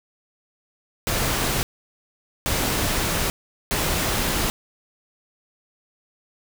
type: noise bursts at uneven times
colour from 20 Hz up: pink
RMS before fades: -23 dBFS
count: 3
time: 1.07-1.63 / 2.46-3.3 / 3.71-4.5 s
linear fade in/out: 0 ms
effects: none